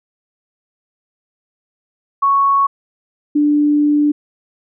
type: tone pair in turn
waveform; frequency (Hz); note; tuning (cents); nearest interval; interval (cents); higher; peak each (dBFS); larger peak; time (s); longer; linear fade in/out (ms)
sine; 1108.7 / 294.8; C#6 / D4; 0 / +7; octave + major seventh; 2293; first; -10; neither; 2.22-2.67 / 3.35-4.12; second; 10
effects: none